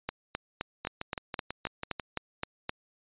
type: two click trains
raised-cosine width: 0.3 ms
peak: -15 / -18 dBFS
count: 11 / 8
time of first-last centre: 0.09-2.694 / 0.85-1.998 s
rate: 3.84 / 6.1 Hz
effects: resampled to 8000 Hz